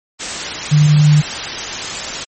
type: tone in noise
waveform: sine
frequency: 150 Hz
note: D3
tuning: 37 cents sharp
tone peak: -6 dBFS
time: 0.71-1.22 s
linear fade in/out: 20 ms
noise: white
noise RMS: -22 dBFS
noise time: 0.19-2.25 s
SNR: +13 dB
effects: MP3 32 kbps